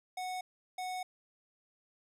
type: tone bursts at uneven times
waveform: square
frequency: 737 Hz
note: F#5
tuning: 7 cents flat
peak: -37 dBFS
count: 2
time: 0.17-0.41 / 0.78-1.03 s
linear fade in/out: 5 ms
effects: low-pass 12000 Hz 12 dB/octave